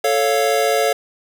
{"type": "chord", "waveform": "square", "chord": "A augmented", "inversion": "none", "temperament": "equal", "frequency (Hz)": [440, 554.4, 698.5], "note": ["A4", "C#5", "E#5"], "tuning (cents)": [0, 0, 0], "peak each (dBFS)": -20, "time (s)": [0.04, 0.93], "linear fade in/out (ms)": 5, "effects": []}